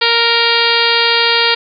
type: harmonic tone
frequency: 466.2 Hz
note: A#4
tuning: in tune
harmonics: 1 / 2 / 3 / 4 / 5 / 6 / 7 / 8 / 9 / 10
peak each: -19 / -19 / -19 / -19 / -19 / -19 / -19 / -19 / -19 / -19 dBFS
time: 0.01-1.55 s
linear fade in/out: 10 ms
effects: none